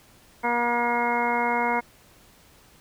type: harmonic tone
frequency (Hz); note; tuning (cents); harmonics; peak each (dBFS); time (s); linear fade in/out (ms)
238.8; A#3; +42; 1 / 2 / 3 / 4 / 5 / 6 / 7 / 8 / 9; -31 / -30 / -29 / -25 / -37 / -32 / -39 / -40 / -29; 0.43-1.81; 20
effects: pink hiss -55 dBFS RMS until 2.8 s